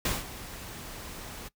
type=noise with ADSR envelope; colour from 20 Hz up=pink; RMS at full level=-27 dBFS; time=0.05-1.49 s; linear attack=4 ms; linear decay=180 ms; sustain=-15 dB; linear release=17 ms; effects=noise-tail reverb RT60 0.1 s tail -20 dB re dry